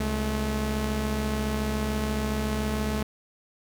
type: tone pair together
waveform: sawtooth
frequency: 66.99 / 215.2 Hz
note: C2 / A3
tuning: +41 / -38 cents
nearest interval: octave + minor sixth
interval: 2021 cents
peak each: -25 / -24 dBFS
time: 0-3.03 s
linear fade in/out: 5 ms
effects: none